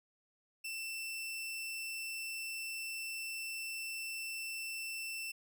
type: tone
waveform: sawtooth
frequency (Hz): 2675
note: E7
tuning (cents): +25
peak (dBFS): -36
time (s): 0.64-5.32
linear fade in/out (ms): 10
effects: none